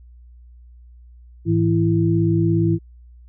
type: tone cluster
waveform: sine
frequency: 106.2 / 163.4 / 332.8 Hz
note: G#2 / E3 / E4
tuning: +39 / -15 / +17 cents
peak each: -19 dBFS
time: 1.45-2.79 s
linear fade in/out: 50 ms
effects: added 60 Hz sine -42 dBFS peak until 3.28 s